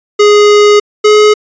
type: tone pair in turn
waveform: square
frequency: 415.3 / 422.6 Hz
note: G#4 / G#4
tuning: 0 / +30 cents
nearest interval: unison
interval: 30 cents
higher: second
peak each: -3 dBFS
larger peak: neither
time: 0.19-0.8 / 1.04-1.34 s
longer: first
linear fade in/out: 10 ms
effects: resampled to 16000 Hz